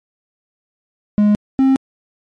triangle tone pair in turn, 208.2 / 266.4 Hz, G#3 / C4, +5 / +31 cents, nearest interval major third, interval 426 cents, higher second, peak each -7 dBFS, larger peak neither, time 1.18-1.35 / 1.59-1.76 s, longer neither, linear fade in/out 0 ms, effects MP3 48 kbps

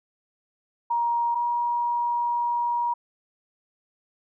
sine tone pair in turn, 943 / 953.4 Hz, A#5 / A#5, +20 / +39 cents, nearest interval unison, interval 19 cents, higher second, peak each -21 / -22 dBFS, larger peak first, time 0.9-1.35 / 1.35-2.94 s, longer second, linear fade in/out 10 ms, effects none

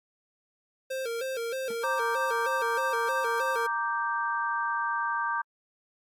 square tone with vibrato, 493.9 Hz, B4, in tune, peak -31 dBFS, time 0.9-3.67 s, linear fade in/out 10 ms, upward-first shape square, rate 3.2 Hz, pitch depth 110 cents each way
40% pulse tone with exponential decay, 218.6 Hz, A3, 11 cents flat, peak -37 dBFS, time 1.7-1.78 s, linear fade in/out 5 ms, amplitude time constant 16 ms
sine chord, G minor, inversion first, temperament equal, 932.3 / 1174.7 / 1568 Hz, Bb5 / D6 / G6, 0 / 0 / 0 cents, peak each -31 dBFS, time 1.83-5.42 s, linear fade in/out 10 ms
effects AAC 64 kbps

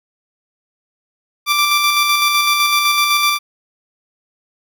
15% pulse tone with tremolo, 1174.7 Hz, D6, in tune, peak -5 dBFS, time 1.46-3.39 s, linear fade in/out 50 ms, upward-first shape square, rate 7.9 Hz, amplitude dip 30%, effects none

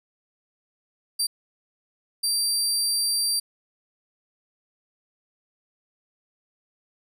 25% pulse tone bursts at uneven times, 4700 Hz, D8, 1 cent sharp, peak -17 dBFS, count 2, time 1.19-1.27 / 2.23-3.4 s, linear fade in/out 10 ms, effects none

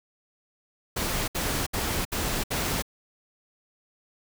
pink noise bursts, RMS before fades -28 dBFS, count 5, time 0.96-2.824 s, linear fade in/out 10 ms, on 320 ms, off 66 ms, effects none

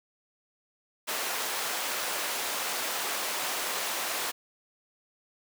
pink high-pass noise, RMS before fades -32 dBFS, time 1.07-4.32 s, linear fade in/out 20 ms, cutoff 620 Hz, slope 12 dB/octave, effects none

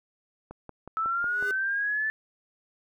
click train, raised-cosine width 1 ms, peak -27 dBFS, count 6, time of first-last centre 0.51-1.426 s, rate 5.46 Hz
sine linear sweep, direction up, 1301 to 1760 Hz, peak -25 dBFS, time 0.97-2.1 s, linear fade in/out 0 ms
square tone with exponential growth, 406.8 Hz, G#4, 36 cents flat, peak -33 dBFS, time 1.15-1.51 s, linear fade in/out 1 ms, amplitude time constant 77 ms
effects none

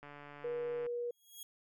click train, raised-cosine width 0.5 ms, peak -36 dBFS, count 122, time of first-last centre 0.03-0.864 s, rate 145 Hz
sine tone, 480 Hz, B4, 49 cents flat, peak -35 dBFS, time 0.44-1.11 s, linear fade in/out 5 ms
10% pulse tone with exponential growth, 3303 Hz, G#7, 10 cents flat, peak -35 dBFS, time 1.09-1.43 s, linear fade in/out 2 ms, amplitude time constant 73 ms
effects none

